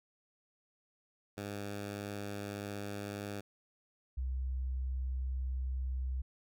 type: tone pair in turn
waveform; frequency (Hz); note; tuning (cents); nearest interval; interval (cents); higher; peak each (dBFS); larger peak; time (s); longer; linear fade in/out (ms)
10% pulse / sine; 101.7 / 64.45; G#2 / C2; -36 / -26; minor sixth; 790; first; -31 / -33; first; 1.37-3.41 / 4.17-6.22; second; 10
effects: none

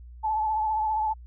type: tone with vibrato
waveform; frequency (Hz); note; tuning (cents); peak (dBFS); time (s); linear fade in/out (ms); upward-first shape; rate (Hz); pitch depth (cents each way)
sine; 866; A5; -28; -23; 0.23-1.14; 20; triangle; 15; 42
effects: added 60 Hz sine -42 dBFS peak until 1.26 s

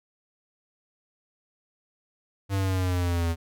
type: exponential sweep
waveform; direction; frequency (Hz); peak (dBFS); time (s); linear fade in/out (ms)
square; down; 99 to 82.41; -24; 2.49-3.36; 50
effects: none

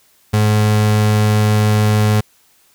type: tone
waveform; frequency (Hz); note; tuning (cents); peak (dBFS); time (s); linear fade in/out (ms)
35% pulse; 106.3; G#2; +41; -9; 0.33-2.21; 10
effects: white hiss -54 dBFS RMS until 2.74 s

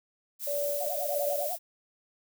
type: noise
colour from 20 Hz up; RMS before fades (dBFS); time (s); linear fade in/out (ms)
violet; -35; 0.39-1.59; 50
type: tone with tremolo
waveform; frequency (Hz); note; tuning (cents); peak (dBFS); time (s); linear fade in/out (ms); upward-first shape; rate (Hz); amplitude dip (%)
sine; 575; D5; -37; -28; 0.47-1.47; 5; sine; 1.6; 60
type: tone with vibrato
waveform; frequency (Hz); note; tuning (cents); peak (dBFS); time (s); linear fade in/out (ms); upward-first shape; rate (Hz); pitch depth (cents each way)
sine; 660; E5; +2; -33; 0.8-1.56; 10; sine; 10; 200
effects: none

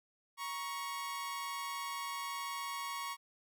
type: tone pair together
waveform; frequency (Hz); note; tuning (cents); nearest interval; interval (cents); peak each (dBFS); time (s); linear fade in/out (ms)
sawtooth; 947.7 / 1108.7; A#5 / C#6; +28 / 0; minor third; 272; -40 / -36; 0.37-3.17; 50
effects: none

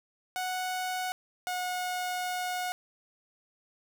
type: tone pair in turn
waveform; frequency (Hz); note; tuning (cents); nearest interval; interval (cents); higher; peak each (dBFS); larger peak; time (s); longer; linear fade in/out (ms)
sawtooth; 738 / 727; F#5 / F#5; -5 / -31; unison; 26; first; -27; neither; 0.36-1.12 / 1.47-2.72; second; 0
effects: none

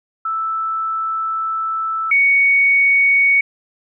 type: tone pair in turn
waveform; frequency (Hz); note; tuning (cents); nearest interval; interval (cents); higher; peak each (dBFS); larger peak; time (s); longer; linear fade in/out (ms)
sine; 1318.5 / 2231; E6 / C#7; 0 / +11; major sixth; 911; second; -18 / -10; second; 0.25-2.11 / 2.11-3.41; first; 5
effects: none

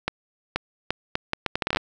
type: accelerating click train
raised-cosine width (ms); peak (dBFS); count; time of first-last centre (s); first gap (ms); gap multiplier
0.3; -7; 14; 0.08-1.77; 480; 0.72
effects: none

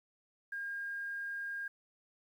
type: tone with quantisation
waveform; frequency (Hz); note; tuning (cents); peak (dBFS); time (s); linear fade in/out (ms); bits
sine; 1615; G#6; -49; -37; 0.52-1.68; 5; 11
effects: none

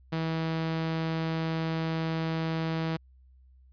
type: tone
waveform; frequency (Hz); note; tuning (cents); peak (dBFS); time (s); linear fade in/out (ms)
sawtooth; 162; E3; -30; -24; 0.12-2.97; 10
effects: added 64 Hz sine -54 dBFS peak until 3.72 s + resampled to 11025 Hz

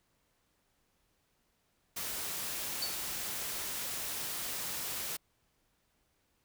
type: noise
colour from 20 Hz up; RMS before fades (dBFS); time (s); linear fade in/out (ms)
white; -38; 1.96-5.17; 10
type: tone with exponential decay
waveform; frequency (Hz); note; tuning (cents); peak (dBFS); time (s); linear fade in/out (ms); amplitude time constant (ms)
sine; 4497; C#8; +24; -30; 2.82-3.02; 5; 42
effects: pink hiss -75 dBFS RMS until 6.44 s

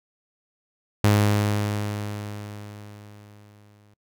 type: tone with exponential decay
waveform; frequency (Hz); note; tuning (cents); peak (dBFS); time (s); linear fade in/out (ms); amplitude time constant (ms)
sawtooth; 103.83; G#2; 0; -11; 1.04-3.94; 0; 630
effects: noise-tail reverb RT60 0.1 s tail -25 dB re dry

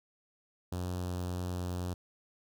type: tone with notch filter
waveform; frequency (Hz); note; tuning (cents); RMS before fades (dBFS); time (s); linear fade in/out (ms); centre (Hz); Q
sawtooth; 89.8; F2; +49; -36; 0.72-1.94; 5; 2100; 1
effects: none

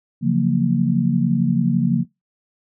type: chord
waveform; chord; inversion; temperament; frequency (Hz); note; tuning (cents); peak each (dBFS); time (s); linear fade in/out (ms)
sine; Gb major seventh; second; just; 138.75 / 173.43 / 185 / 231.2; Db3 / F3 / Gb3 / Bb3; +2 / -12 / 0 / -14; -21 / -20 / -23 / -19; 0.21-2.05; 50
effects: noise-tail reverb RT60 0.2 s tail -23 dB re dry

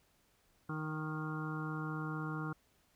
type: harmonic tone with a mistuned harmonic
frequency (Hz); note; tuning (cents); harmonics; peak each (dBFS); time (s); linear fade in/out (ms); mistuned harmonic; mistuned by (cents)
155.56; D#3; 0; 1 / 2 / 3 / 5 / 6 / 7 / 8 / 9; -39 / -43 / -50 / -52 / -55 / -48 / -49 / -46; 0.69-2.53; 5; 8; -22
effects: pink hiss -72 dBFS RMS until 2.95 s

